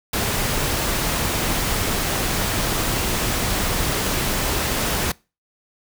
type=noise; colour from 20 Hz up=pink; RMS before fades=-22 dBFS; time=0.13-5.12 s; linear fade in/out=5 ms; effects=noise-tail reverb RT60 0.3 s tail -24 dB re dry